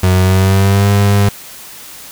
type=tone with pitch glide; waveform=35% pulse; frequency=92.5 to 100.87 Hz; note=F#2 to G2; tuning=0 to +50 cents; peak=-6 dBFS; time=0.03-1.29 s; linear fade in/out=5 ms; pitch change=+150 cents; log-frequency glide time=0.19-0.91 s; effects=white hiss -33 dBFS RMS until 2.11 s